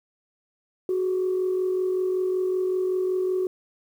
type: tone pair together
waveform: sine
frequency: 370 / 415.3 Hz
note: F#4 / G#4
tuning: 0 / 0 cents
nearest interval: major second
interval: 200 cents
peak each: -21 / -32 dBFS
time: 0.89-3.47 s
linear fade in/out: 2 ms
effects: tanh soft clip ceiling -17 dBFS + 9-bit